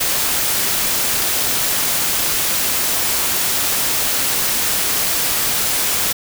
white noise, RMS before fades -18 dBFS, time 0-6.13 s, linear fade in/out 10 ms, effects none

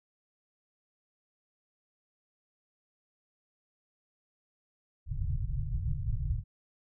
pink low-pass noise, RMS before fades -32 dBFS, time 5.06-6.44 s, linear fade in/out 50 ms, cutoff 150 Hz, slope 96 dB/octave, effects none

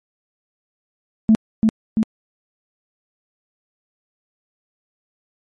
sine tone with echo, 220 Hz, A3, in tune, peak -7 dBFS, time 1.29-1.35 s, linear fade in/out 0 ms, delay 340 ms, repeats 2, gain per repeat -3 dB, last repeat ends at 2.03 s, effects tanh soft clip ceiling -4 dBFS + MP3 48 kbps

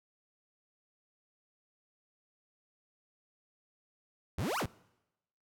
35% pulse exponential two-way sweep, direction up then down, 67 to 1553 to 67 Hz, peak -30 dBFS, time 4.38-4.66 s, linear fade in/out 5 ms, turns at 4.59 s, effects noise-tail reverb RT60 0.9 s tail -23 dB re dry

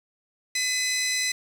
15% pulse tone pair together, 2014 / 2535 Hz, B6 / D#7, +33 / +32 cents, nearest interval major third, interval 399 cents, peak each -18 / -24 dBFS, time 0.55-1.32 s, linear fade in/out 5 ms, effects low-pass 12000 Hz 12 dB/octave + 7-bit

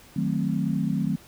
sine chord, D# diminished seventh, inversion none, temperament equal, 155.56 / 185 / 220 / 261.6 Hz, D#3 / F#3 / A3 / C4, 0 / 0 / 0 / 0 cents, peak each -28 / -27 / -28 / -30 dBFS, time 0.16-1.16 s, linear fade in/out 5 ms, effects pink hiss -51 dBFS RMS until 1.27 s

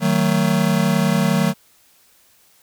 square chord, D# diminished, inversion none, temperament just, 155.56 / 186.68 / 224 Hz, D#3 / F#3 / A3, 0 / +16 / +31 cents, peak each -21 / -19 / -21 dBFS, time 0-1.54 s, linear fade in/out 50 ms, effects white hiss -55 dBFS RMS until 2.62 s

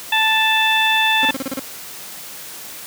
harmonic tone, 880 Hz, A5, in tune, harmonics 1 / 2 / 3 / 4, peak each -19 / -19 / -19 / -19 dBFS, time 0.12-1.31 s, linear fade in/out 5 ms
30% pulse tone bursts, 268.2 Hz, C4, 43 cents sharp, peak -19 dBFS, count 7, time 1.23-1.594 s, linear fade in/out 0 ms, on 22 ms, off 35 ms
effects white hiss -34 dBFS RMS until 2.86 s + high-pass 100 Hz 12 dB/octave

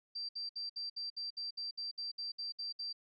sine tone bursts, 4699 Hz, D8, in tune, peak -38 dBFS, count 14, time 0.15-2.929 s, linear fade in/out 10 ms, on 140 ms, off 63 ms, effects none

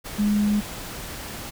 sine tone in noise, 207.7 Hz, G#3, in tune, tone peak -18 dBFS, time 0.18-0.61 s, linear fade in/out 20 ms, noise pink, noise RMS -35 dBFS, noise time 0.04-1.51 s, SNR +14 dB, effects none

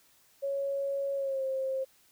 sine tone with pitch glide, 554.4 to 530.6 Hz, C#5 to C5, 0 to +24 cents, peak -29 dBFS, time 0.42-1.85 s, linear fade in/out 20 ms, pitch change -76 cents, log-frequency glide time 1.15-1.44 s, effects white hiss -64 dBFS RMS until 2.11 s

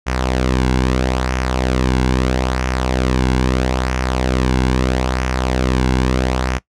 sawtooth tone with flanger, 63.7 Hz, C2, 46 cents flat, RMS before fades -17 dBFS, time 0.06-6.59 s, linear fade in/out 20 ms, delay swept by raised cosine 0.24 to 1.64 ms, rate 0.77 Hz, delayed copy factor -0.5, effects noise-tail reverb RT60 0.1 s tail -19 dB re dry + low-pass 7000 Hz 12 dB/octave

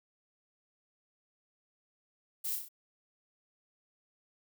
violet noise with echo, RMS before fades -36 dBFS, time 2.44-2.56 s, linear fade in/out 10 ms, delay 32 ms, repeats 4, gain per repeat -4 dB, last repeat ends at 2.688 s, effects none

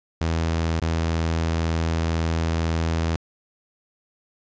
sawtooth tone with dropouts, 82 Hz, E2, 9 cents flat, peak -17 dBFS, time 0.21-3.16 s, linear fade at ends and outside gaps 0 ms, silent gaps 0.798-0.818 s, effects resampled to 16000 Hz + 9-bit

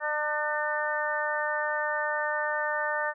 harmonic tone, 300.4 Hz, D4, 39 cents sharp, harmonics 2 / 3 / 4 / 5 / 6, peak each -32 / -33 / -35 / -34 / -31 dBFS, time 0-3.14 s, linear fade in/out 50 ms, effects none

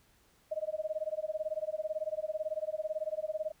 sine tone with tremolo, 622.3 Hz, D#5, in tune, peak -29 dBFS, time 0.51-3.52 s, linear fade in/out 10 ms, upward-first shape sine, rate 18 Hz, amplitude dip 100%, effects pink hiss -67 dBFS RMS until 3.6 s

